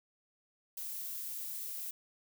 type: noise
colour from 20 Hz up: violet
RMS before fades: -41 dBFS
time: 0.77-1.91 s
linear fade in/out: 5 ms
effects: none